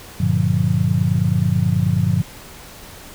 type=chord; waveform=sine; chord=G minor seventh; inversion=none; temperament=just; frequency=98 / 117.6 / 147 / 176.4 Hz; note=G2 / Bb2 / D3 / F3; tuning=0 / +16 / +2 / +18 cents; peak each=-20 dBFS; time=0.2-2.22 s; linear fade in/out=5 ms; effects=pink hiss -39 dBFS RMS until 3.14 s